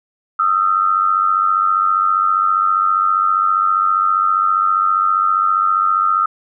sine tone pair together, 1244.5 / 1339.5 Hz, D#6 / E6, 0 / +27 cents, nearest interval minor second, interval 127 cents, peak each -15 dBFS, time 0.39-6.26 s, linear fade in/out 5 ms, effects none

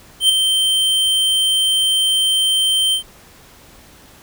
square tone with ADSR envelope, 3120 Hz, G7, 9 cents flat, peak -8 dBFS, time 0.2-3.03 s, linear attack 95 ms, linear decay 3 ms, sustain -6 dB, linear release 98 ms, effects pink hiss -45 dBFS RMS until 4.22 s

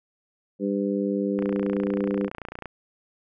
harmonic tone, 100 Hz, G2, 35 cents sharp, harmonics 2 / 3 / 4 / 5, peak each -26 / -28 / -29 / -30 dBFS, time 0.59-2.3 s, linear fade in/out 50 ms
click train, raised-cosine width 0.5 ms, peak -20 dBFS, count 38, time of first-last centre 1.39-2.657 s, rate 29.2 Hz
effects none

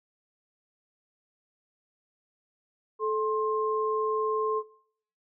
sine tone pair together, 434.7 / 1059.3 Hz, A4 / C6, -21 / +21 cents, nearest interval octave + minor third, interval 1542 cents, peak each -27 / -29 dBFS, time 2.99-4.63 s, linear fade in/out 50 ms, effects noise-tail reverb RT60 0.6 s tail -19 dB re dry

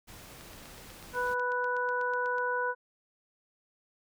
pink noise, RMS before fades -49 dBFS, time 0.07-1.35 s, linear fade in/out 20 ms
click train, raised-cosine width 0.2 ms, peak -32 dBFS, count 17, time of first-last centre 0.41-2.383 s, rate 8.11 Hz
harmonic tone, 493.9 Hz, B4, in tune, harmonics 1 / 2 / 3, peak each -33 / -32 / -32 dBFS, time 1.13-2.75 s, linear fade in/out 50 ms
effects none

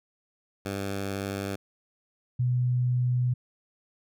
10% pulse / sine tone pair in turn, 98.6 / 124.23 Hz, G2 / B2, +11 / +11 cents, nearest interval major third, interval 400 cents, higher second, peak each -22 dBFS, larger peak neither, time 0.65-1.56 / 2.39-3.34 s, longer second, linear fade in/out 10 ms, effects none

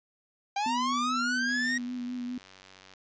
45% pulse linear sweep, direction up, 784 to 1896 Hz, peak -27 dBFS, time 0.56-1.78 s, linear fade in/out 5 ms
sine tone with vibrato, 246.9 Hz, B3, in tune, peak -32 dBFS, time 0.66-2.38 s, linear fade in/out 2 ms, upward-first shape sine, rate 4.9 Hz, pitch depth 25 cents each way
click train, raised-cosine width 0.2 ms, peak -33 dBFS, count 138, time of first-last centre 1.49-2.937 s, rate 94.7 Hz
effects resampled to 16000 Hz

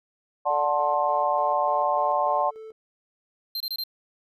sine chord, D dominant seventh, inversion none, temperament just, 587.3 / 734.2 / 881 / 1057.2 Hz, D5 / F#5 / A5 / C6, 0 / -14 / +2 / +18 cents, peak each -26 dBFS, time 0.45-2.51 s, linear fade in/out 20 ms
triangle tone with tremolo, 440 Hz, A4, in tune, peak -36 dBFS, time 0.5-2.72 s, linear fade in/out 2 ms, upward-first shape square, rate 3.4 Hz, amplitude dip 55%
square tone bursts, 4153 Hz, C8, 14 cents flat, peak -28 dBFS, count 4, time 3.55-3.837 s, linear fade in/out 2 ms, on 53 ms, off 25 ms
effects none

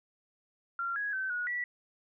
sine tone with pitch steps, 1379 / 1662 / 1538 / 1455 / 1949 Hz, F6 / G#6 / G6 / F#6 / B6, -22 / +1 / -33 / -29 / -23 cents, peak -31 dBFS, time 0.79-1.64 s, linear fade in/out 2 ms, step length 170 ms, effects none

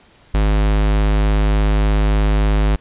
square tone, 51.7 Hz, G#1, 7 cents flat, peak -13 dBFS, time 0.34-2.76 s, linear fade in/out 5 ms, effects pink hiss -50 dBFS RMS until 2.8 s + resampled to 8000 Hz

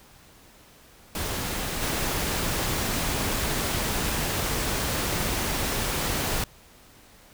pink noise with level steps, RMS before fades -30 / -27 dBFS, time 1.15-6.44 s, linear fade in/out 2 ms, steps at 1.81 s, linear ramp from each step 20 ms, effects pink hiss -53 dBFS RMS until 7.33 s

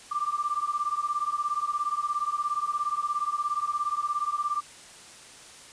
sine beating tone pair, 1174.7 / 1191.7 Hz, D6 / D6, 0 / +25 cents, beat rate 17 Hz, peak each -29 dBFS, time 0.11-4.61 s, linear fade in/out 10 ms, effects white hiss -48 dBFS RMS until 5.72 s + resampled to 22050 Hz

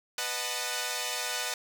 5% pulse chord, B dominant seventh, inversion none, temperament equal with one note detuned, 493.9 / 613.7 / 740 / 880 Hz, B4 / D#5 / F#5 / A5, 0 / -24 / 0 / 0 cents, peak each -25 dBFS, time 0.18-1.54 s, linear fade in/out 2 ms, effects none

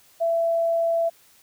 sine tone, 668 Hz, E5, 23 cents sharp, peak -19 dBFS, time 0.2-1.1 s, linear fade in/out 20 ms, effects white hiss -56 dBFS RMS until 1.42 s

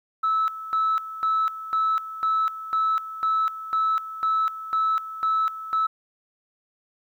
sine tone with tremolo, 1305 Hz, E6, 18 cents flat, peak -18 dBFS, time 0.23-5.87 s, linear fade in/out 10 ms, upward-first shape square, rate 2 Hz, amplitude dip 80%, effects tanh soft clip ceiling -16 dBFS + 10-bit

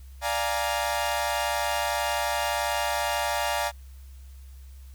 sawtooth chord, Bb dominant seventh, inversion first, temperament equal, 587.3 / 698.5 / 830.6 / 932.3 Hz, D5 / F5 / Ab5 / Bb5, 0 / 0 / 0 / 0 cents, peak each -27 dBFS, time 0.21-3.72 s, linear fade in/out 50 ms, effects added 66 Hz sine -42 dBFS peak until 4.94 s + white hiss -60 dBFS RMS until 4.94 s

